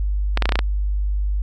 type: clicks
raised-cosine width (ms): 0.3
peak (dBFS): -3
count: 7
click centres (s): 0.374 / 0.423 / 0.456 / 0.492 / 0.522 / 0.556 / 0.591
effects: added 50 Hz sine -18 dBFS peak until 1.42 s

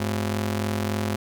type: ring-modulated tone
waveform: sawtooth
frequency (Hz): 154.3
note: D#3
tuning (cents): -14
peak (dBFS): -17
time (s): 0-1.16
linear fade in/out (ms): 5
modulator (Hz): 55.4
effects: none

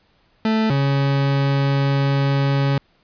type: tone pair in turn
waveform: 40% pulse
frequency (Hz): 220 / 138.84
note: A3 / C#3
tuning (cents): 0 / +3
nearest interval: minor sixth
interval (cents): 797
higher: first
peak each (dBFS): -15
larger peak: neither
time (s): 0.45-0.7 / 0.7-2.78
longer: second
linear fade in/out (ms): 2
effects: pink hiss -60 dBFS RMS until 3.03 s + resampled to 11025 Hz

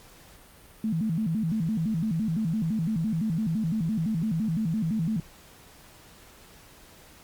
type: tone with vibrato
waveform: sine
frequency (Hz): 189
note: F#3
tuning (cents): +37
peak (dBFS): -24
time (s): 0.84-5.2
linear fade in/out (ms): 2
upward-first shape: square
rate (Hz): 5.9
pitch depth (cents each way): 260
effects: pink hiss -52 dBFS RMS until 7.23 s + Opus 48 kbps

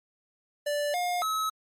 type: tone with pitch steps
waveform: square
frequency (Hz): 585 / 712 / 1287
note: D5 / F5 / E6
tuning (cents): -7 / +33 / -42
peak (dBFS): -27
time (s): 0.66-1.5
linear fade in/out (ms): 10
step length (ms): 280
effects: MP3 64 kbps

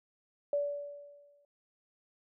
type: tone with exponential decay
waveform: sine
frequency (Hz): 576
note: D5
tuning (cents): -34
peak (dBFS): -26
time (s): 0.53-1.45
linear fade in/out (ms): 2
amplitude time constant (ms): 200
effects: none

